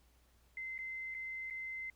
sine tone with dropouts, 2068 Hz, C7, 21 cents flat, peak -40 dBFS, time 0.57-1.9 s, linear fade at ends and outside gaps 2 ms, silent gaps 0.78-0.788 / 1.143-1.147 / 1.501-1.507 s, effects added 60 Hz sine -67 dBFS peak until 1.95 s + pink hiss -72 dBFS RMS until 1.95 s

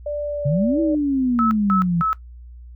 sine tone with pitch glide, 587.3 to 580.9 Hz, D5 to D5, 0 to -19 cents, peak -22 dBFS, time 0.06-0.95 s, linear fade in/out 5 ms, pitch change -19 cents, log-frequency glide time 0.22-0.49 s
sine exponential two-way sweep, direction up then down, 130.81 to 329.6 to 165 Hz, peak -16 dBFS, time 0.45-2.02 s, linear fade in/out 10 ms, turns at 0.8 s
sine tone bursts, 1299 Hz, E6, 26 cents flat, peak -17 dBFS, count 3, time 1.39-2.13 s, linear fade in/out 0 ms, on 120 ms, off 190 ms
effects noise-tail reverb RT60 0.1 s tail -17 dB re dry + added 60 Hz sine -37 dBFS peak until 2.75 s

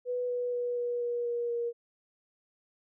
sine tone with pitch steps, 493.9 / 490.2 / 486.5 / 482.9 / 479.3 / 475.7 / 472.1 Hz, B4 / B4 / B4 / B4 / A#4 / A#4 / A#4, 0 / -13 / -26 / -39 / +48 / +35 / +22 cents, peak -29 dBFS, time 0.05-1.73 s, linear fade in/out 50 ms, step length 240 ms, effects none

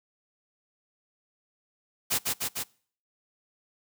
white noise with echo, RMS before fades -26 dBFS, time 2.1-2.19 s, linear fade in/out 20 ms, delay 150 ms, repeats 3, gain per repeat -2 dB, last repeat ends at 2.64 s, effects noise-tail reverb RT60 0.5 s tail -24 dB re dry + high-pass 80 Hz 12 dB/octave

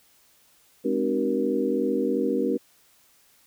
sine tone cluster, 211.2 / 262.3 / 305.2 / 380.4 / 473 Hz, G#3 / C4 / D#4 / F#4 / A#4, +29 / +4 / -33 / +48 / +25 cents, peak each -31 / -27 / -29 / -28 / -27 dBFS, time 0.84-2.58 s, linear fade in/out 20 ms, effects white hiss -60 dBFS RMS until 3.46 s

